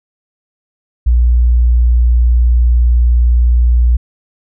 sine tone, 59.8 Hz, A#1, 45 cents sharp, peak -6 dBFS, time 1.06-3.97 s, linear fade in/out 10 ms, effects none

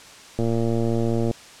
click train, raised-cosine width 2 ms, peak -11 dBFS, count 107, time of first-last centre 0.39-1.312 s, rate 115 Hz, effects white hiss -44 dBFS RMS until 1.6 s + low-pass 7000 Hz 12 dB/octave

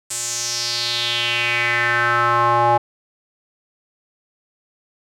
square tone with band-pass filter sweep, 119 Hz, A#2, 36 cents sharp, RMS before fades -19 dBFS, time 0.1-2.78 s, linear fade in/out 10 ms, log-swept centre 8100 to 810 Hz, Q 3.9, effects none

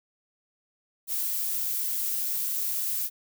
violet noise, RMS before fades -29 dBFS, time 1.07-3.1 s, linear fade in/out 50 ms, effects none

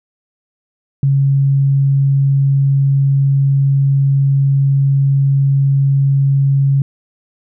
sine tone, 137.9 Hz, C#3, 9 cents flat, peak -9 dBFS, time 1.03-6.82 s, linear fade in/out 2 ms, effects none

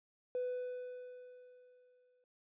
triangle tone with exponential decay, 498.7 Hz, B4, 17 cents sharp, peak -30 dBFS, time 0.35-2.24 s, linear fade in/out 1 ms, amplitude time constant 410 ms, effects tanh soft clip ceiling -31 dBFS + resampled to 8000 Hz

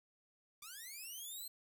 5% pulse linear sweep, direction up, 1141 to 4186 Hz, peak -38 dBFS, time 0.62-1.48 s, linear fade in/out 5 ms, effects 11-bit

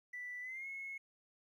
triangle tone with pitch glide, 1975.5 to 2179 Hz, B6 to C#7, 0 to -30 cents, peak -39 dBFS, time 0.13-0.98 s, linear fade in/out 10 ms, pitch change +170 cents, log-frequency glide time 0.41-0.67 s, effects tanh soft clip ceiling -40 dBFS + 13-bit

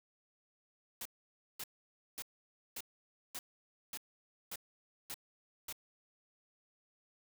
white noise bursts, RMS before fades -43 dBFS, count 9, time 1.01-5.726 s, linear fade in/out 2 ms, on 44 ms, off 540 ms, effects none

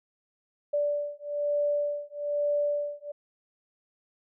sine beating tone pair, 583 / 584.1 Hz, D5 / D5, -13 / -10 cents, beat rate 1.1 Hz, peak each -29 dBFS, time 0.73-3.12 s, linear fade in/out 10 ms, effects none

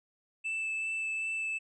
triangle tone with vibrato, 2637 Hz, E7, in tune, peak -30 dBFS, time 0.44-1.59 s, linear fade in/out 20 ms, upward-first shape sine, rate 2.6 Hz, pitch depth 8 cents each way, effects resampled to 24000 Hz

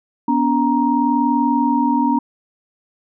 sine tone cluster, 245.2 / 285.8 / 937 Hz, B3 / D4 / A#5, -12 / -47 / +9 cents, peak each -18 dBFS, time 0.28-2.19 s, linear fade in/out 5 ms, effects none

